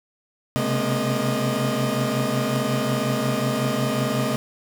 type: tone cluster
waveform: 30% pulse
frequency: 129.5 / 135 / 212.2 / 237 / 616 Hz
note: C3 / C#3 / G#3 / A#3 / D#5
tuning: -17 / -45 / +38 / +29 / -17 cents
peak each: -25 dBFS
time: 0.56-4.36 s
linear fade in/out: 0 ms
effects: none